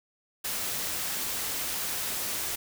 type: noise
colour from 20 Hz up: white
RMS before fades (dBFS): -32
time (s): 0.44-2.56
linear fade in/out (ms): 10
effects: none